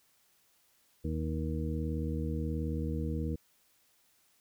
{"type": "harmonic tone", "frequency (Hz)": 78.6, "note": "D#2", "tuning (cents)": 18, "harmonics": [1, 2, 3, 4, 6], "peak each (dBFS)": [-34, -37, -39, -40, -42], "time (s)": [1.04, 3.36], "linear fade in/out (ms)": 10, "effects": ["white hiss -69 dBFS RMS until 4.4 s"]}